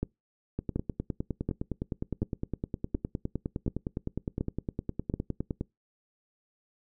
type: two click trains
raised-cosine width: 3 ms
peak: -16 / -18 dBFS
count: 8 / 50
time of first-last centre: 0.03-5.139 / 0.59-5.61 s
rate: 1.37 / 9.76 Hz
effects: noise-tail reverb RT60 0.2 s tail -24 dB re dry